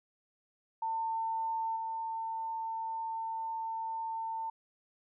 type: tone with level steps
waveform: sine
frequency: 899 Hz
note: A5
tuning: 37 cents sharp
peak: -31 / -34 dBFS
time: 0.82-4.5 s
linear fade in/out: 5 ms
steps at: 1.76 s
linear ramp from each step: 5 ms
effects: none